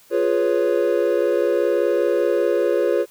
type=chord; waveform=triangle; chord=C# dominant seventh; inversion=first; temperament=equal with one note detuned; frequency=350.2 / 415.3 / 493.9 / 554.4 Hz; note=E#4 / G#4 / B4 / C#5; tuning=+5 / 0 / 0 / 0 cents; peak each=-20 dBFS; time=0.1-3.06 s; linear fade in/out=50 ms; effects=white hiss -52 dBFS RMS until 3.1 s